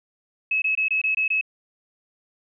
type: tone bursts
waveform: sine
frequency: 2579 Hz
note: E7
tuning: 39 cents flat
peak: -19 dBFS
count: 7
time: 0.51-1.412 s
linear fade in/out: 5 ms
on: 110 ms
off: 22 ms
effects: none